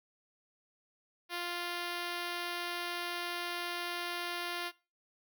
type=tone with notch filter; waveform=5% pulse; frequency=349.2 Hz; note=F4; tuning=in tune; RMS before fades=-38 dBFS; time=1.29-4.72 s; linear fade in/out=50 ms; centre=8300 Hz; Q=1.4; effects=noise-tail reverb RT60 0.3 s tail -20 dB re dry